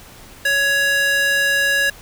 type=tone with high-pass filter; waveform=square; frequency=558 Hz; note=C#5; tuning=11 cents sharp; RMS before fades=-17 dBFS; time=0.45-1.9 s; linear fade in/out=5 ms; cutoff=1400 Hz; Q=2.6; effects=pink hiss -42 dBFS RMS until 2.01 s